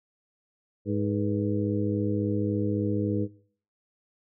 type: harmonic tone with a mistuned harmonic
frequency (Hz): 103.6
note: G#2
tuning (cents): -4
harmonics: 1 / 2 / 3 / 4 / 5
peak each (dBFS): -30 / -30 / -30 / -34 / -34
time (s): 0.85-3.28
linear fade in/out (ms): 50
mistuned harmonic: 5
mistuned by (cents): -100
effects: noise-tail reverb RT60 0.5 s tail -19 dB re dry